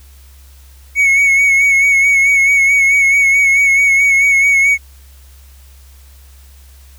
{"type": "tone with vibrato", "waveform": "triangle", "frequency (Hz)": 2214, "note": "C#7", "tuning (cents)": -3, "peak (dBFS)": -6, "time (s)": [0.95, 4.78], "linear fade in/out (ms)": 50, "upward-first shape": "sine", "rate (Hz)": 4.6, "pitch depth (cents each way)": 36, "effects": ["added 67 Hz sine -38 dBFS peak until 6.98 s", "white hiss -48 dBFS RMS until 6.98 s"]}